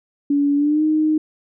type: tone with pitch glide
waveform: sine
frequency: 285.5 to 309.5 Hz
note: D4 to D#4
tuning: -49 to -9 cents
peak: -14 dBFS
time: 0.3-1.18 s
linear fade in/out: 5 ms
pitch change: +140 cents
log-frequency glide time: 0.56-0.83 s
effects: none